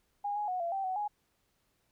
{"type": "tone with pitch steps", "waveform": "sine", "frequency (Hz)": [816, 833, 733, 682, 778, 748, 831], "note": ["G#5", "G#5", "F#5", "F5", "G5", "F#5", "G#5"], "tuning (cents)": [-31, 5, -16, -41, -13, 19, 1], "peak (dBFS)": -31, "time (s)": [0.24, 1.08], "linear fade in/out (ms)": 10, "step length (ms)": 120, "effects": ["pink hiss -75 dBFS RMS until 1.91 s"]}